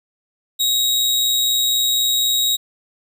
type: tone with amplitude modulation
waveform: sawtooth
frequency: 3800 Hz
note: A#7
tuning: 33 cents sharp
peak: -11 dBFS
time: 0.59-2.57 s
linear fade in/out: 20 ms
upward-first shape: sine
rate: 124 Hz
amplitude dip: 30%
effects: none